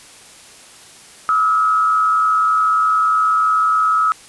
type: tone with frequency modulation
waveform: sine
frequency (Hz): 1286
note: E6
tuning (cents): -43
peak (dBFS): -12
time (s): 1.29-4.12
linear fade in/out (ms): 0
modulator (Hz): 96.7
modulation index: 0.54
effects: white hiss -42 dBFS RMS until 4.28 s + resampled to 24000 Hz